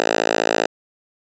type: tone with high-pass filter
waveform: 5% pulse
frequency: 55 Hz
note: A1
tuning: in tune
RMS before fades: -19 dBFS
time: 0-0.66 s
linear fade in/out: 0 ms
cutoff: 470 Hz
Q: 1
effects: resampled to 16000 Hz